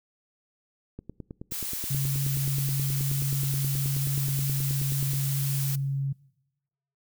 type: click train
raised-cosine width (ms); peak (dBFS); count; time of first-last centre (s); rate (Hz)
3; -25; 40; 0.99-5.135; 9.41
type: noise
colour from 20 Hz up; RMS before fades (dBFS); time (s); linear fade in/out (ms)
blue; -33; 1.51-5.76; 10
type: tone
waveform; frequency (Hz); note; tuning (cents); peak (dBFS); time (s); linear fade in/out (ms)
sine; 137.5; C#3; -14; -25; 1.9-6.13; 10
effects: noise-tail reverb RT60 1.0 s tail -24 dB re dry